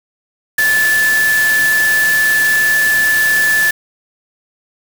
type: tone in noise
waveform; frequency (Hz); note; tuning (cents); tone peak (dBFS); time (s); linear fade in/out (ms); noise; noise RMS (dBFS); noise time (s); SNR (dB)
sine; 1741; A6; -19; -10; 0.58-3.71; 5; white; -21; 0.58-3.71; +8
effects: none